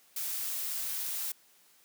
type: noise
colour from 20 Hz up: blue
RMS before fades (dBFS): -35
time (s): 0.16-1.32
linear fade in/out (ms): 5
effects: white hiss -63 dBFS RMS until 1.84 s + high-pass 150 Hz 12 dB/octave